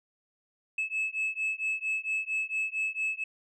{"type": "beating tone pair", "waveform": "sine", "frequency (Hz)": [2597, 2601.4], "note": ["E7", "E7"], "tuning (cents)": [-26, -24], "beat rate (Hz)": 4.4, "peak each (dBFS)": -30, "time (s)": [0.78, 3.24], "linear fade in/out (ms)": 5, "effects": ["tanh soft clip ceiling -25 dBFS"]}